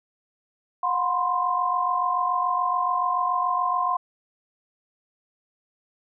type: tone cluster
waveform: sine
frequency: 723 / 1005 / 1052 Hz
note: F#5 / B5 / C6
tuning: -40 / +30 / +9 cents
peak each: -27 / -28 / -23 dBFS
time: 0.83-3.97 s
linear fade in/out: 5 ms
effects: none